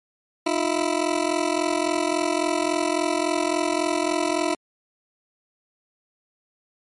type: ring-modulated tone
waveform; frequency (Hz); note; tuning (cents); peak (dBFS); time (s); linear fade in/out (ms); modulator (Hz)
20% pulse; 329.6; E4; 0; -13; 0.46-4.55; 5; 21.8
effects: MP3 48 kbps